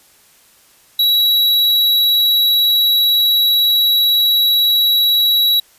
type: tone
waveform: square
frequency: 3894 Hz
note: B7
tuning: 25 cents flat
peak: -11 dBFS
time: 0.99-5.6 s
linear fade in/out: 5 ms
effects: white hiss -50 dBFS RMS until 5.78 s + resampled to 32000 Hz